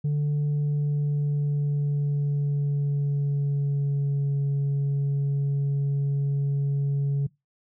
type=tone with pitch glide; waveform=sine; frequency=146.83 to 140.36 Hz; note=D3 to C#3; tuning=0 to +22 cents; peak=-19 dBFS; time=0.04-7.27 s; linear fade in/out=10 ms; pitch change=-78 cents; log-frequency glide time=0.43-4.4 s; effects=noise-tail reverb RT60 0.2 s tail -23 dB re dry + tanh soft clip ceiling -21 dBFS